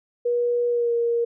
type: tone with pitch glide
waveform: sine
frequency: 481.3 to 469.5 Hz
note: B4 to A#4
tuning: -45 to +12 cents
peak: -19 dBFS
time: 0.25-1.25 s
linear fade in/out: 10 ms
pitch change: -43 cents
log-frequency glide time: 0.68-0.93 s
effects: none